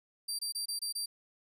25% pulse tone bursts, 4699 Hz, D8, in tune, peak -29 dBFS, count 6, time 0.28-1.06 s, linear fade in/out 10 ms, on 110 ms, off 24 ms, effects none

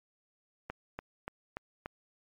click train, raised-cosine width 0.5 ms, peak -22 dBFS, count 5, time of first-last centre 0.7-1.859 s, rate 3.45 Hz, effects MP3 64 kbps

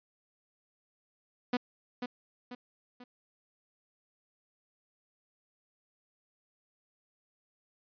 sawtooth tone with echo, 246.9 Hz, B3, in tune, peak -23 dBFS, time 1.53-1.57 s, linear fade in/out 5 ms, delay 490 ms, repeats 3, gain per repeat -7 dB, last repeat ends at 3.04 s, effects resampled to 11025 Hz

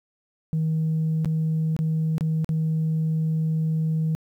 sine tone with dropouts, 158.8 Hz, D#3, 36 cents sharp, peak -19 dBFS, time 0.53-4.15 s, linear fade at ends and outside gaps 0 ms, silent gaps 1.247-1.257 / 1.765-1.79 / 2.181-2.209 / 2.445-2.491 s, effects tanh soft clip ceiling -18 dBFS + 10-bit

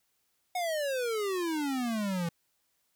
square exponential sweep, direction down, 737 to 165.2 Hz, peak -30 dBFS, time 0.55-2.29 s, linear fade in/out 5 ms, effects white hiss -75 dBFS RMS until 2.95 s

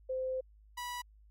sine / sawtooth tone pair in turn, 518 / 977.9 Hz, C5 / B5, -17 / -17 cents, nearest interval major seventh, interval 1100 cents, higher second, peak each -32 / -34 dBFS, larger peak first, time 0.09-0.41 / 0.77-1.02 s, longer first, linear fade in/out 10 ms, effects added 52 Hz sine -57 dBFS peak until 1.3 s + MP3 64 kbps

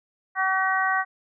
harmonic tone, 380 Hz, F#4, 46 cents sharp, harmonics 2 / 3 / 4 / 5, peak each -26 / -26 / -26 / -26 dBFS, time 0.35-1.05 s, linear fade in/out 50 ms, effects none

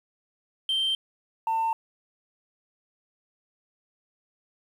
sine tone pair in turn, 3136 / 899 Hz, G7 / A5, 0 / +37 cents, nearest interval octave + minor seventh, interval 2163 cents, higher first, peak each -21 dBFS, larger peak neither, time 0.69-0.95 / 1.47-1.73 s, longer neither, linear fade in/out 2 ms, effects tanh soft clip ceiling -21 dBFS + 9-bit

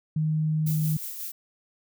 sine tone, 155.56 Hz, D#3, in tune, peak -22 dBFS, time 0.16-0.97 s, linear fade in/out 5 ms
violet noise with tremolo, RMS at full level -34 dBFS, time 0.66-1.32 s, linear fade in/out 10 ms, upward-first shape sine, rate 5.6 Hz, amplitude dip 40%
effects none

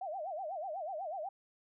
sine tone with vibrato, 691 Hz, F5, 19 cents flat, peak -37 dBFS, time 0.01-1.29 s, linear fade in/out 5 ms, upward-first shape sine, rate 8.1 Hz, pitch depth 240 cents each way, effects none

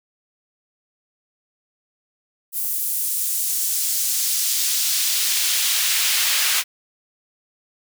pink noise with high-pass filter sweep, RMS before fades -21 dBFS, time 2.52-6.64 s, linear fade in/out 50 ms, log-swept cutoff 12000 to 2000 Hz, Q 0.84, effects none

